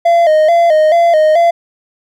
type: tone with vibrato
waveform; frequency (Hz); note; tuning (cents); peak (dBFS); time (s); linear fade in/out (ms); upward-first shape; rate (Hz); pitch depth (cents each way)
triangle; 650; E5; -24; -4; 0.05-1.51; 10; square; 2.3; 84
effects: none